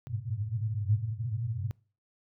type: band-pass noise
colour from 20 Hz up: pink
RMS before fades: -32 dBFS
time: 0.07-1.71 s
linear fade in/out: 0 ms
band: 100 to 120 Hz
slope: 96 dB/octave
effects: noise-tail reverb RT60 0.4 s tail -25 dB re dry